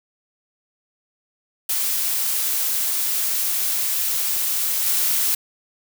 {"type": "noise with level steps", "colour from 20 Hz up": "blue", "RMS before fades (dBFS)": [-22, -20], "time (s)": [1.69, 5.35], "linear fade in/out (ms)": 5, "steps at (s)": 4.86, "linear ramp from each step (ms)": 2, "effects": []}